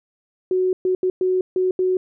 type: tone bursts at uneven times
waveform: sine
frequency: 370 Hz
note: F#4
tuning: in tune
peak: -16 dBFS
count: 6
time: 0.51-0.73 / 0.85-0.95 / 1.03-1.1 / 1.21-1.41 / 1.56-1.71 / 1.79-1.97 s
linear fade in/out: 2 ms
effects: none